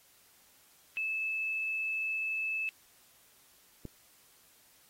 sine tone, 2615 Hz, E7, 15 cents flat, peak -31 dBFS, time 0.97-2.69 s, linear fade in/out 0 ms
click, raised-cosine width 3 ms, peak -28 dBFS, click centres 3.853 s
effects white hiss -63 dBFS RMS until 4.89 s + AAC 48 kbps

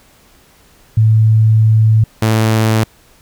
sine / sawtooth tone pair in turn, 110 / 110.46 Hz, A2 / A2, 0 / +7 cents, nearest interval unison, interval 7 cents, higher second, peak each -6 dBFS, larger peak neither, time 0.97-2.04 / 2.22-2.84 s, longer first, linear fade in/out 5 ms, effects pink hiss -48 dBFS RMS until 3.21 s

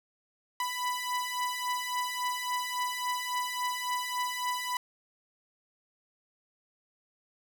sawtooth beating tone pair, 990 / 993.6 Hz, B5 / B5, +4 / +10 cents, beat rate 3.6 Hz, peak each -31 / -29 dBFS, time 0.6-4.77 s, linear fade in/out 2 ms, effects none

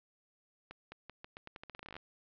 accelerating click train, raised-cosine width 0.3 ms, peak -30 dBFS, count 19, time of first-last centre 0.71-1.966 s, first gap 210 ms, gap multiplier 0.84, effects low-pass 4000 Hz 12 dB/octave

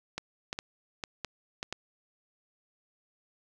clicks, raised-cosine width 0.2 ms, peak -17 dBFS, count 7, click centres 0.18 / 0.529 / 0.589 / 1.038 / 1.247 / 1.629 / 1.726 s, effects none

